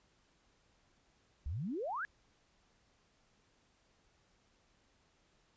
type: exponential sweep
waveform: sine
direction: up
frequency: 63.2 to 1744 Hz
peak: -36 dBFS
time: 1.46-2.05 s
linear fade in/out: 0 ms
effects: pink hiss -72 dBFS RMS until 5.56 s + resampled to 16000 Hz